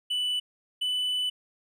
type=tone pair in turn; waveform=triangle; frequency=2977 / 2990 Hz; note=F#7 / F#7; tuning=+10 / +17 cents; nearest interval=unison; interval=7 cents; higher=second; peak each=-24 dBFS; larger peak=neither; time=0.1-0.4 / 0.81-1.3 s; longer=second; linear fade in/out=10 ms; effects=none